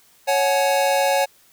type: chord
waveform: square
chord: C# suspended fourth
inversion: none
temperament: equal with one note detuned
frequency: 554.4 / 740 / 849.5 Hz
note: C#5 / F#5 / G#5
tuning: 0 / 0 / +39 cents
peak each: -20 / -23 / -23 dBFS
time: 0.27-1.26 s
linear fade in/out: 20 ms
effects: white hiss -55 dBFS RMS until 1.52 s